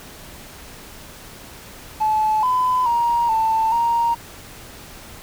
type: tone with pitch steps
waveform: triangle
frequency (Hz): 864 / 1008 / 942 / 889 / 934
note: A5 / B5 / A#5 / A5 / A#5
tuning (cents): -32 / +35 / +18 / +18 / +3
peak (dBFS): -12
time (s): 2-4.15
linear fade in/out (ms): 20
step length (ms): 430
effects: tanh soft clip ceiling -13 dBFS + pink hiss -40 dBFS RMS until 5.22 s